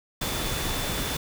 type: tone in noise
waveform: sine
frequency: 3502 Hz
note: A7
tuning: 9 cents flat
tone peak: -37 dBFS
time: 0.21-1.17 s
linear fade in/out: 5 ms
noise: pink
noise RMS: -29 dBFS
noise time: 0.21-1.17 s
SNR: -11 dB
effects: none